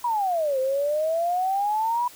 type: exponential two-way sweep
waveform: sine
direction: down then up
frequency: 987.8 to 516 to 987.8 Hz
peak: -21 dBFS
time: 0.04-2.08 s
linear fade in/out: 5 ms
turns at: 0.59 s
effects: white hiss -47 dBFS RMS until 2.15 s